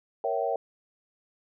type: chord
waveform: sine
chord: A# diminished seventh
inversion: none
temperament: equal with one note detuned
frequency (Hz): 466.2 / 554.4 / 659.3 / 770.5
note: A#4 / C#5 / E5 / G5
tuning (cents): 0 / 0 / 0 / -30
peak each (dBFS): -31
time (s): 0.24-0.56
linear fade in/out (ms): 2
effects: none